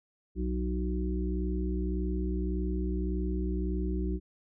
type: harmonic tone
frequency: 61.74 Hz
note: B1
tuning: in tune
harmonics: 1 / 3 / 5 / 6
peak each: -30 / -35 / -37 / -38 dBFS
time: 0.35-4.2 s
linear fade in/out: 50 ms
effects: none